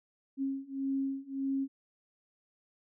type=beating tone pair; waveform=sine; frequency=270.4 / 272.1 Hz; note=C#4 / C#4; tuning=-43 / -32 cents; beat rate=1.7 Hz; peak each=-35 / -34 dBFS; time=0.37-1.68 s; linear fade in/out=50 ms; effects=none